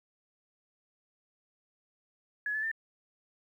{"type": "tone with pitch steps", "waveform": "sine", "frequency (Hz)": [1691, 1734, 1792], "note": ["G#6", "A6", "A6"], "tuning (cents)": [31, -26, 31], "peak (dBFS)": -30, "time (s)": [2.46, 2.715], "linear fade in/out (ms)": 2, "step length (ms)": 85, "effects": ["11-bit"]}